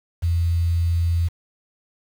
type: tone with quantisation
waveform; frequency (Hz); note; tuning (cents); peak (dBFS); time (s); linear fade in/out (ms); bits
sine; 84.8; E2; +50; -17; 0.22-1.29; 20; 7
effects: none